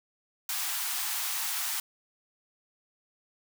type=high-pass noise; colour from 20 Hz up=white; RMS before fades=-32 dBFS; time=0.49-1.8 s; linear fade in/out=2 ms; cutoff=710 Hz; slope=96 dB/octave; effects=none